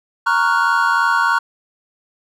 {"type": "chord", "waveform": "triangle", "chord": "Gb major seventh", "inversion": "first", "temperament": "equal", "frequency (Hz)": [932.3, 1108.7, 1396.9, 1480], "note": ["Bb5", "Db6", "F6", "Gb6"], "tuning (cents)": [0, 0, 0, 0], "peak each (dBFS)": -17, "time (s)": [0.26, 1.39], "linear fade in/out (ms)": 10, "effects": []}